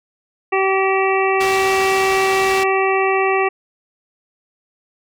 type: harmonic tone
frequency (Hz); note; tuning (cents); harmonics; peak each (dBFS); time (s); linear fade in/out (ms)
384.6; G4; -33; 1 / 2 / 3 / 5 / 6 / 7; -17 / -20 / -22 / -24 / -25 / -25; 0.52-3.49; 10
type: low-pass noise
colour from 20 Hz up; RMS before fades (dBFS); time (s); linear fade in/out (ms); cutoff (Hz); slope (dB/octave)
white; -27; 1.4-2.64; 10; 5400; 12
effects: none